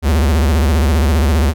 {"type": "tone with vibrato", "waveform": "square", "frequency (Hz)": 74.3, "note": "D2", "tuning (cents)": 21, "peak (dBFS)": -11, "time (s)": [0.02, 1.54], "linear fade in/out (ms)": 50, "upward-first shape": "sine", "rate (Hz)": 15, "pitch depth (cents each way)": 210, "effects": []}